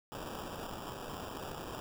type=noise with sample-and-hold; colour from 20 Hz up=white; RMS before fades=-43 dBFS; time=0.12-1.8 s; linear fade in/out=0 ms; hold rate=2100 Hz; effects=none